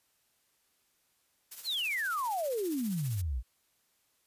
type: noise with tremolo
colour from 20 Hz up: blue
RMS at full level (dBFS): -41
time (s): 1.51-3.22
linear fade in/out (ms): 10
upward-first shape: triangle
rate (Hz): 15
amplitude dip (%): 65
type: exponential sweep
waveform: sine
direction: down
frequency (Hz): 4464 to 53.7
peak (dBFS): -30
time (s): 1.64-3.43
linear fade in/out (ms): 50
effects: white hiss -73 dBFS RMS until 4.26 s + resampled to 32000 Hz